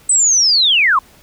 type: linear sweep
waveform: sine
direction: down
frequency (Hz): 8230 to 987.8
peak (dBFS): -9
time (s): 0.09-0.99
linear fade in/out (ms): 5
effects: pink hiss -47 dBFS RMS until 1.22 s